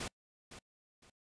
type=noise with echo; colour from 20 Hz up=pink; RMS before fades=-40 dBFS; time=0-0.08 s; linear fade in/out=5 ms; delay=510 ms; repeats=2; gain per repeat=-11 dB; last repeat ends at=1.1 s; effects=noise-tail reverb RT60 0.1 s tail -26 dB re dry + resampled to 22050 Hz